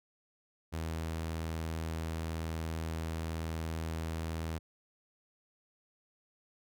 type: tone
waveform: sawtooth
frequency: 81 Hz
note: E2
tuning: 30 cents flat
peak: -31 dBFS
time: 0.72-4.59 s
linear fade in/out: 20 ms
effects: none